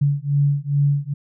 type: beating tone pair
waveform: sine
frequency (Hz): 141.6 / 144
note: C#3 / D3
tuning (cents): +37 / -34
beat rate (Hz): 2.4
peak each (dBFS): -19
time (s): 0.01-1.14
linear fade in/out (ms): 10
effects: none